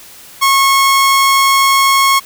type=tone; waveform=sawtooth; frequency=1092 Hz; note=C#6; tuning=26 cents flat; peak=-4 dBFS; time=0.41-2.2 s; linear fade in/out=20 ms; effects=white hiss -37 dBFS RMS until 2.25 s